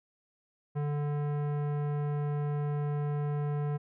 sine tone with tanh clipping, 146.4 Hz, D3, 5 cents flat, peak -31 dBFS, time 0.75-3.78 s, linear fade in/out 20 ms, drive 17 dB, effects none

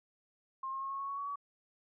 sine tone with pitch steps, 1064 / 1073.9 / 1083.8 / 1093.9 / 1104.1 / 1114.3 / 1124.7 / 1135.1 Hz, C6 / C6 / C#6 / C#6 / C#6 / C#6 / C#6 / C#6, +29 / +45 / -39 / -23 / -7 / +9 / +25 / +41 cents, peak -36 dBFS, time 0.63-1.358 s, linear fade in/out 5 ms, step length 91 ms, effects none

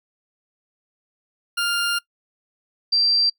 20% pulse / sine tone pair in turn, 1402 / 4707 Hz, F6 / D8, +6 / +3 cents, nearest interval octave + major sixth, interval 2097 cents, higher second, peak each -15 / -15 dBFS, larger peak neither, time 1.57-1.99 / 2.92-3.3 s, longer first, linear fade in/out 10 ms, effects noise-tail reverb RT60 0.1 s tail -22 dB re dry

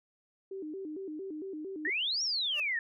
sine tone with vibrato, 344.1 Hz, F4, 26 cents flat, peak -37 dBFS, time 0.51-1.9 s, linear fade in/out 5 ms, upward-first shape square, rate 4.4 Hz, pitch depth 200 cents each way
sine exponential two-way sweep, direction up then down, 1760 to 5750 to 1760 Hz, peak -29 dBFS, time 1.85-2.79 s, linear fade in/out 2 ms, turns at 2.23 s
15% pulse tone with exponential growth, 595 Hz, D5, 22 cents sharp, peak -33 dBFS, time 2.47-2.6 s, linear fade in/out 2 ms, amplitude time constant 27 ms
effects none

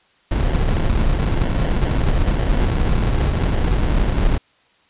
brown noise with sample-and-hold, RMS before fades -17 dBFS, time 0.31-4.38 s, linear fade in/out 5 ms, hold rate 1225 Hz, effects white hiss -57 dBFS RMS until 4.89 s + resampled to 8000 Hz

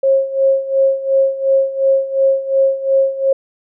sine tone with tremolo, 540 Hz, C#5, 45 cents flat, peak -8 dBFS, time 0.03-3.33 s, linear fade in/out 5 ms, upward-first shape sine, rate 2.8 Hz, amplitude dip 80%, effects none

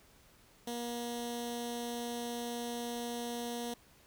10% pulse tone with notch filter, 238 Hz, A#3, 36 cents sharp, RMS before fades -39 dBFS, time 0.67-3.74 s, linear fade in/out 5 ms, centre 1300 Hz, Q 0.75, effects pink hiss -63 dBFS RMS until 4.06 s

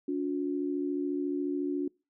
sine tone pair together, 285.1 / 359.2 Hz, C#4 / F4, +49 / +49 cents, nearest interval major third, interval 400 cents, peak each -30 / -33 dBFS, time 0.08-1.88 s, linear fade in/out 5 ms, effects noise-tail reverb RT60 0.3 s tail -26 dB re dry

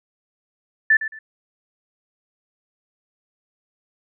sine tone with echo, 1760 Hz, A6, in tune, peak -11 dBFS, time 0.9-0.97 s, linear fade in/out 5 ms, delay 110 ms, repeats 2, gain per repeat -12 dB, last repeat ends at 1.19 s, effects none

